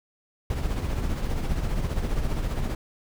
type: noise with tremolo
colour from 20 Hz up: brown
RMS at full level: -24 dBFS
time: 0.5-2.75 s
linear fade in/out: 2 ms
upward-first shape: triangle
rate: 15 Hz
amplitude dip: 55%
effects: none